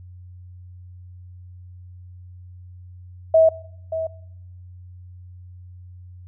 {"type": "tone with echo", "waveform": "sine", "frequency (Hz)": 645, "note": "E5", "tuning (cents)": -38, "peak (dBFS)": -10, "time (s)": [3.34, 3.49], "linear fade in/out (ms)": 5, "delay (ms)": 580, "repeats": 1, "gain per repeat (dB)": -12, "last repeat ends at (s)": 4.07, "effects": ["noise-tail reverb RT60 0.8 s tail -21 dB re dry", "added 90 Hz sine -39 dBFS peak until 6.27 s"]}